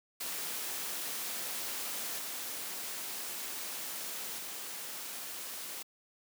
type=noise with level steps; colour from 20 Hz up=white; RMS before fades=-38 / -40 / -42 dBFS; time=0.2-5.83 s; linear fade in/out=10 ms; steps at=2.18 / 4.38 s; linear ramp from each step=10 ms; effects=high-pass 200 Hz 12 dB/octave